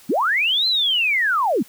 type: linear two-way sweep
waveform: sine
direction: up then down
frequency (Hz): 173.7 to 4142 to 173.7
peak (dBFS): -16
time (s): 0.09-1.63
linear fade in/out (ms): 10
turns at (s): 0.67
effects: white hiss -48 dBFS RMS until 1.68 s